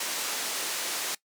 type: band-pass noise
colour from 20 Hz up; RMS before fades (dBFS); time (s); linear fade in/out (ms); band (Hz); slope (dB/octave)
white; -32; 0-1.15; 5; 320 to 8900; 12
effects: noise-tail reverb RT60 0.1 s tail -20 dB re dry